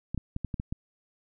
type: clicks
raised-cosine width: 5 ms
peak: -19 dBFS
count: 7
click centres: 0.146 / 0.177 / 0.364 / 0.447 / 0.542 / 0.599 / 0.725 s
effects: none